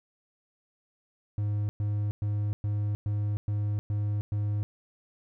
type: tone bursts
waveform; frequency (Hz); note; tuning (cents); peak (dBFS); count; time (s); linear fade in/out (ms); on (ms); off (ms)
triangle; 103.83; G#2; 0; -24; 8; 1.38-4.63; 0; 310; 110
effects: none